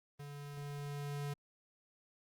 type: tone with level ramp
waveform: square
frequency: 143.8 Hz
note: D3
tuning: 36 cents flat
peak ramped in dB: -46 to -38 dBFS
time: 0.19-1.34 s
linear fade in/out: 10 ms
effects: Opus 32 kbps